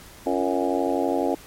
harmonic tone with a mistuned harmonic, 91.7 Hz, F#2, 15 cents flat, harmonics 3 / 4 / 5 / 6 / 7 / 8 / 9, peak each -26 / -27 / -28 / -29 / -29 / -30 / -31 dBFS, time 0.26-1.35 s, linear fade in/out 5 ms, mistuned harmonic 4, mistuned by -100 cents, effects pink hiss -46 dBFS RMS until 1.46 s + MP3 64 kbps

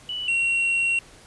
sine / triangle tone pair in turn, 2960 / 2739 Hz, F#7 / F7, 0 / -34 cents, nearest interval minor second, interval 134 cents, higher first, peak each -27 / -18 dBFS, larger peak second, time 0.09-0.28 / 0.28-0.99 s, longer second, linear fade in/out 2 ms, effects pink hiss -49 dBFS RMS until 1.26 s + resampled to 24000 Hz

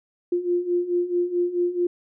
sine beating tone pair, 349.2 / 353.8 Hz, F4 / F4, 0 / +23 cents, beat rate 4.6 Hz, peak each -26 / -22 dBFS, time 0.32-1.87 s, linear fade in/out 5 ms, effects none

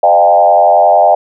sine tone with frequency modulation, 702 Hz, F5, 9 cents sharp, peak -4 dBFS, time 0.03-1.15 s, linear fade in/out 5 ms, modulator 90.9 Hz, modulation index 1.4, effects none

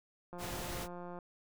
click train, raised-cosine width 1 ms, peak -33 dBFS, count 152, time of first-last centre 0.33-1.188 s, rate 176 Hz
pink noise, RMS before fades -42 dBFS, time 0.38-0.88 s, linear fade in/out 50 ms
effects none

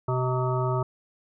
harmonic tone with a mistuned harmonic, 127.2 Hz, C3, 48 cents flat, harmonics 1 / 3 / 5 / 7 / 9 / 10, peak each -25 / -30 / -32 / -33 / -35 / -35 dBFS, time 0.08-0.83 s, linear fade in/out 5 ms, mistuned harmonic 7, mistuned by +45 cents, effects none

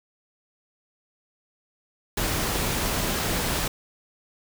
pink noise, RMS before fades -26 dBFS, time 2.17-3.68 s, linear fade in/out 5 ms, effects none

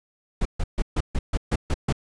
brown noise bursts, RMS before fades -22 dBFS, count 9, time 0.41-1.926 s, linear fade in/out 5 ms, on 44 ms, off 140 ms, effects resampled to 22050 Hz

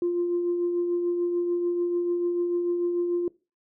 sine tone with tremolo, 349.2 Hz, F4, in tune, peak -20 dBFS, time 0.02-3.28 s, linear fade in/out 2 ms, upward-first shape triangle, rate 6.8 Hz, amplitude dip 40%, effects noise-tail reverb RT60 0.3 s tail -23 dB re dry + tanh soft clip ceiling -18 dBFS

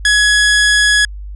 sawtooth tone, 1680 Hz, G#6, 19 cents sharp, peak -5 dBFS, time 0.05-1.05 s, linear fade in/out 2 ms, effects added 50 Hz sine -25 dBFS peak until 1.35 s + resampled to 24000 Hz

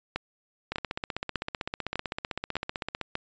two click trains, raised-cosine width 0.3 ms, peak -13 / -15 dBFS, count 6 / 37, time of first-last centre 0.16-3.154 / 0.72-3.013 s, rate 1.67 / 15.7 Hz, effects resampled to 16000 Hz

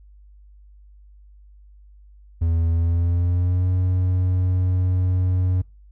triangle tone with pitch glide, 83 to 91.56 Hz, E2 to F#2, +12 to -18 cents, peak -15 dBFS, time 2.41-5.62 s, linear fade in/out 10 ms, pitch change +170 cents, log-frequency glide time 2.7-3.69 s, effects noise-tail reverb RT60 0.3 s tail -25 dB re dry + added 50 Hz sine -45 dBFS peak until 5.91 s

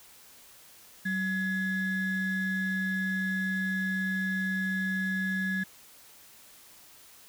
triangle ring-modulated tone, 938 Hz, A#5, 11 cents sharp, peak -22 dBFS, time 1.05-5.64 s, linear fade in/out 10 ms, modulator 748 Hz, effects tanh soft clip ceiling -18 dBFS + white hiss -54 dBFS RMS until 7.28 s

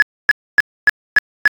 sine tone bursts, 1700 Hz, G#6, 40 cents sharp, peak -3 dBFS, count 6, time 0-1.476 s, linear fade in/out 0 ms, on 21 ms, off 270 ms, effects tanh soft clip ceiling -4 dBFS + AAC 48 kbps

